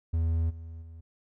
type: tone with level steps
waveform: triangle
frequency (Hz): 82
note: E2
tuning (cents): -9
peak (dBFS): -22 / -37 / -41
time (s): 0.13-1.01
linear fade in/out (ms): 10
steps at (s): 0.49 / 0.81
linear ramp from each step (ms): 20
effects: none